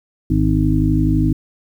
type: harmonic tone with a mistuned harmonic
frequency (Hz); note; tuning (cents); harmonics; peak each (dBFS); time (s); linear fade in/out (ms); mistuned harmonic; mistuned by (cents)
51.91; G#1; 0; 1 / 2 / 3 / 5 / 6; -19 / -19 / -19 / -19 / -19; 0.3-1.33; 5; 1; +16
effects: 8-bit